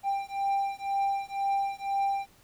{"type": "beating tone pair", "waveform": "triangle", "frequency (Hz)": [790, 792], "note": ["G5", "G5"], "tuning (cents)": [13, 18], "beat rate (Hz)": 2, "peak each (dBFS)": -28, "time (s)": [0.03, 2.27], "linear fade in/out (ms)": 50, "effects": ["pink hiss -60 dBFS RMS until 2.43 s"]}